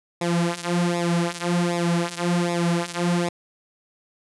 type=tone with flanger; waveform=sawtooth; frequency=172.9 Hz; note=F3; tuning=17 cents flat; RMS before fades=-23 dBFS; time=0.21-3.29 s; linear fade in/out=5 ms; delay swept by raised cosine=0.66 to 5.86 ms; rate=1.3 Hz; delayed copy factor=-0.85; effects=resampled to 24000 Hz